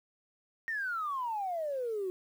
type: exponential sweep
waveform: sine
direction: down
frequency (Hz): 1874 to 361.4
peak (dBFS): -31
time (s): 0.68-2.1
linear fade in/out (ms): 0
effects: tanh soft clip ceiling -27 dBFS + 10-bit